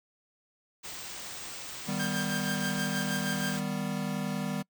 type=band-stop noise; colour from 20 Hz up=white; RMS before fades=-41 dBFS; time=0.83-3.61 s; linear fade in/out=20 ms; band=9100 to 16000 Hz; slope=96 dB/octave
type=chord; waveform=square; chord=Eb augmented; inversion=none; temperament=equal; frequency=155.56 / 196 / 246.9 Hz; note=Eb3 / G3 / B3; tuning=0 / 0 / 0 cents; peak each=-37 / -34 / -37 dBFS; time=1.87-4.63 s; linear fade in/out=20 ms
type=tone with tremolo; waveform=sawtooth; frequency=1591 Hz; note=G6; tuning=25 cents sharp; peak=-28 dBFS; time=1.99-3.57 s; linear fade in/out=10 ms; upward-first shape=sine; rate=6.3 Hz; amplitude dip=65%
effects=noise-tail reverb RT60 0.1 s tail -25 dB re dry